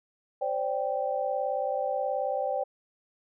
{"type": "chord", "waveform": "sine", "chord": "C suspended second", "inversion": "none", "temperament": "equal with one note detuned", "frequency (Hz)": [523.3, 581.9, 784], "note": ["C5", "D5", "G5"], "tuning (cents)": [0, -16, 0], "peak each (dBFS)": -31, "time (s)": [0.41, 2.64], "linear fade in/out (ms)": 10, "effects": []}